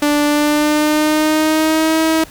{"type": "tone with pitch glide", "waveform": "sawtooth", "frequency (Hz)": [293.7, 320.3], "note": ["D4", "E4"], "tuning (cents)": [0, -50], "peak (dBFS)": -8, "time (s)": [0.02, 2.24], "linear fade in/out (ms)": 5, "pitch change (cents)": 150, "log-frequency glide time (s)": [0.25, 2.01], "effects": ["pink hiss -39 dBFS RMS until 2.3 s"]}